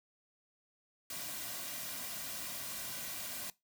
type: noise with comb filter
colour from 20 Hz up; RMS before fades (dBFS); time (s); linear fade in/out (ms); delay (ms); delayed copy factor
white; -42; 1.1-3.5; 2; 2.3; -0.55
effects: noise-tail reverb RT60 0.2 s tail -20 dB re dry